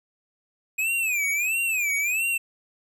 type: tone with vibrato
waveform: square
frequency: 2489 Hz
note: D#7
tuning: in tune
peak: -23 dBFS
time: 0.78-2.38 s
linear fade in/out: 10 ms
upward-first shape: sine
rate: 1.5 Hz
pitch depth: 180 cents each way
effects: none